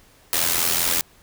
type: noise with amplitude modulation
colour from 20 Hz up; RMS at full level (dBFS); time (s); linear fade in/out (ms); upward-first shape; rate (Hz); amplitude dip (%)
white; -18; 0.33-1.01; 0; sine; 84.5; 70
effects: pink hiss -54 dBFS RMS until 1.22 s